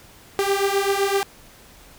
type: beating tone pair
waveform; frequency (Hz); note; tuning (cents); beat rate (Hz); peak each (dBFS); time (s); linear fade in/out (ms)
sawtooth; 392 / 399.8; G4 / G4; 0 / +34; 7.8; -18; 0.39-1.23; 0
effects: pink hiss -48 dBFS RMS until 1.98 s